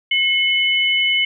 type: tone pair together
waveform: sine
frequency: 2166 / 2996 Hz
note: C#7 / F#7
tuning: -41 / +21 cents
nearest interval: tritone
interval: 562 cents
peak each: -17 dBFS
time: 0.11-1.25 s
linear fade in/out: 5 ms
effects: none